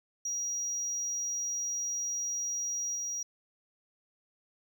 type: tone with level steps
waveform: triangle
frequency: 5740 Hz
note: F8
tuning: 47 cents sharp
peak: -29 / -31 dBFS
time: 0.25-3.23 s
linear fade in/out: 5 ms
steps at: 2.95 s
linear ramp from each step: 10 ms
effects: tanh soft clip ceiling -27 dBFS